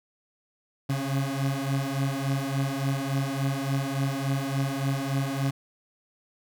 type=beating tone pair; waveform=30% pulse; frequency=135.2 / 138.7 Hz; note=C#3 / C#3; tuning=-43 / +1 cents; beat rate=3.5 Hz; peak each=-26 dBFS; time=0.89-5.51 s; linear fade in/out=10 ms; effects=none